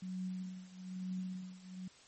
sine tone with tremolo, 185 Hz, F#3, in tune, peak -36 dBFS, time 0.02-1.88 s, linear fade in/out 5 ms, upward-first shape triangle, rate 1.1 Hz, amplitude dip 90%, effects white hiss -61 dBFS RMS until 2.07 s + MP3 32 kbps

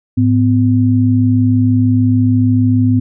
sine tone pair together, 106.54 / 253.1 Hz, G#2 / B3, +45 / +43 cents, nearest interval octave + minor third, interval 1498 cents, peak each -11 dBFS, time 0.17-3 s, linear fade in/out 10 ms, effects none

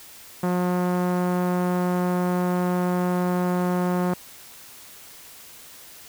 sawtooth tone with low-pass filter, 179.4 Hz, F3, 47 cents sharp, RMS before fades -23 dBFS, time 0.43-4.14 s, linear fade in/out 5 ms, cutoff 1200 Hz, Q 1.1, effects white hiss -45 dBFS RMS until 6.08 s

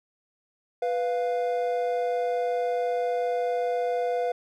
triangle tone pair together, 494 / 698.5 Hz, B4 / F5, 0 / 0 cents, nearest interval tritone, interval 600 cents, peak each -24 / -26 dBFS, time 0.82-4.32 s, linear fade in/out 5 ms, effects none

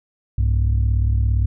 sine tone pair together, 63.56 / 101 Hz, C2 / G#2, -50 / -48 cents, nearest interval minor sixth, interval 802 cents, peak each -15 / -17 dBFS, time 0.38-1.46 s, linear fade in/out 5 ms, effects tanh soft clip ceiling -11 dBFS

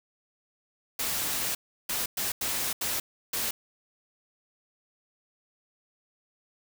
white noise bursts at uneven times, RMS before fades -30 dBFS, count 6, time 0.99-1.55 / 1.89-2.06 / 2.17-2.32 / 2.41-2.73 / 2.81-3 / 3.33-3.51 s, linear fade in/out 5 ms, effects none

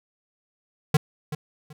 square tone with echo, 151.2 Hz, D#3, 49 cents flat, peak -15 dBFS, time 0.94-0.97 s, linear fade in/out 5 ms, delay 380 ms, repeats 2, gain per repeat -13 dB, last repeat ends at 1.73 s, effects none

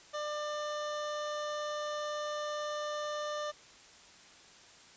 25% pulse tone, 597 Hz, D5, 28 cents sharp, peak -31 dBFS, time 0.13-3.52 s, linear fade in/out 20 ms, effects white hiss -56 dBFS RMS until 4.96 s + resampled to 16000 Hz

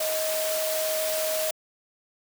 sine tone in noise, 629 Hz, D#5, 19 cents sharp, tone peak -26 dBFS, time 0-1.51 s, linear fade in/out 5 ms, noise white, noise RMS -30 dBFS, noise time 0-1.51 s, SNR +1 dB, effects high-pass 400 Hz 12 dB/octave

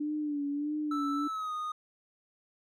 sine tone with vibrato, 293.7 Hz, D4, in tune, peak -30 dBFS, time 0-1.28 s, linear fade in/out 10 ms, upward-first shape sine, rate 1.6 Hz, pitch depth 55 cents each way
triangle tone with pitch glide, 1318.5 to 1237.3 Hz, E6 to D#6, 0 to -10 cents, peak -31 dBFS, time 0.91-1.72 s, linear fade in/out 5 ms, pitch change -110 cents, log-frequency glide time 1.27-1.53 s
effects none

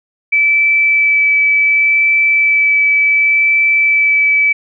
sine tone with vibrato, 2309 Hz, D7, 30 cents flat, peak -8 dBFS, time 0.32-4.53 s, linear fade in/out 10 ms, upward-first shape sine, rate 0.68 Hz, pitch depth 8 cents each way, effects none

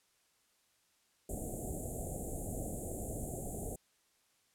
pink band-stop noise, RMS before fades -40 dBFS, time 1.29-3.76 s, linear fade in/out 5 ms, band 760 to 7000 Hz, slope 96 dB/octave, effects white hiss -73 dBFS RMS until 4.54 s + low-pass 11000 Hz 12 dB/octave

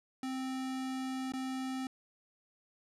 square tone with dropouts, 261.4 Hz, C4, 1 cent flat, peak -36 dBFS, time 0.23-1.87 s, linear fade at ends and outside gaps 2 ms, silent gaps 1.321-1.336 s, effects low-pass 10000 Hz 12 dB/octave

